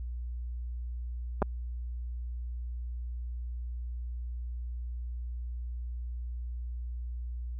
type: clicks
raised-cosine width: 1 ms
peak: -13 dBFS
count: 2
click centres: 1.42 / 1.425 s
effects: added 60 Hz sine -34 dBFS peak until 7.59 s